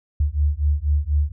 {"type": "beating tone pair", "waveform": "sine", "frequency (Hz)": [71.6, 75.7], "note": ["D2", "D#2"], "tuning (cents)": [-43, -47], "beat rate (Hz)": 4.1, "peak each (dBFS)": -20, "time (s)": [0.2, 1.32], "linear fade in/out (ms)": 5, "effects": []}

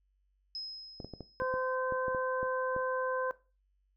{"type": "tone with exponential decay", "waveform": "sine", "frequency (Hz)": 5120, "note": "D#8", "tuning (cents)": 49, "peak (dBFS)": -36, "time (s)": [0.55, 1.75], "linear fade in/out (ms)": 1, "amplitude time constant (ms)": 260}
{"type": "clicks", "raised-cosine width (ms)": 2, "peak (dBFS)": -28, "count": 11, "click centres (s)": [1.002, 1.046, 1.137, 1.207, 1.42, 1.54, 1.923, 2.082, 2.148, 2.43, 2.764]}
{"type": "harmonic tone", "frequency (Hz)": 515, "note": "C5", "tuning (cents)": -28, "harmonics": [1, 2, 3], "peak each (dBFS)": [-33, -36, -38], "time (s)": [1.4, 3.31], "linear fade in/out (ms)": 0}
{"effects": ["noise-tail reverb RT60 0.3 s tail -17 dB re dry", "added 48 Hz sine -70 dBFS peak until 3.96 s"]}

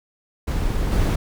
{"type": "noise with level steps", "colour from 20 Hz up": "brown", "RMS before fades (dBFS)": [-22, -18], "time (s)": [0.47, 1.16], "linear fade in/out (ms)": 10, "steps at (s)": 0.91, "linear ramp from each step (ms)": 20, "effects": []}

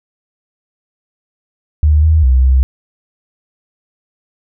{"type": "tone with pitch steps", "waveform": "sine", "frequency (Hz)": [75.6, 79, 64.3, 65.3], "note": ["D#2", "D#2", "C2", "C2"], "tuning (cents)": [-49, 27, -30, -3], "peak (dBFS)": -6, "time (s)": [1.83, 2.63], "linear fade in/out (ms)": 0, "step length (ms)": 200, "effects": []}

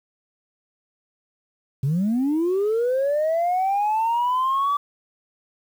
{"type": "linear sweep", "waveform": "sine", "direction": "up", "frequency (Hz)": [127.2, 1159], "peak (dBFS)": -17, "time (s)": [1.83, 4.77], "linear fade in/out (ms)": 5, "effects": ["tanh soft clip ceiling -16 dBFS", "8-bit"]}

